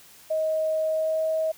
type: tone with pitch glide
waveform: sine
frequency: 630 to 636.2 Hz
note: D#5 to D#5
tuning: +21 to +38 cents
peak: -22 dBFS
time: 0.3-1.52 s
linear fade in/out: 10 ms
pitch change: +17 cents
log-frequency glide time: 0.82-1.26 s
effects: white hiss -51 dBFS RMS until 1.57 s